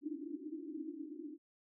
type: band-pass noise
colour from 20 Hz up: white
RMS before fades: -45 dBFS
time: 0.01-1.38 s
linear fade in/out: 50 ms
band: 280 to 330 Hz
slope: 96 dB/octave
effects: none